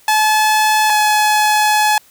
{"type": "tone pair in turn", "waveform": "sawtooth", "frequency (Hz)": [860, 849.1], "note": ["A5", "G#5"], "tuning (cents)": [-40, 38], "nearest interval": "unison", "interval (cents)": 22, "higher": "first", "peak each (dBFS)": -7, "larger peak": "neither", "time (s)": [[0.08, 0.9], [0.9, 1.98]], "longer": "second", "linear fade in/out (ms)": 2, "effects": ["white hiss -49 dBFS RMS until 2.1 s"]}